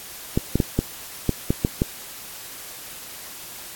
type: clicks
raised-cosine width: 3 ms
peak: -5 dBFS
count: 8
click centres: 0.375 / 0.556 / 0.602 / 0.79 / 1.293 / 1.505 / 1.649 / 1.819 s
effects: white hiss -38 dBFS RMS until 3.75 s + AAC 64 kbps